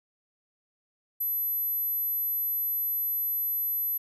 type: tone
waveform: sine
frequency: 12000 Hz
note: F#9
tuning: 23 cents sharp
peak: -26 dBFS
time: 1.2-3.98 s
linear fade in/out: 10 ms
effects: none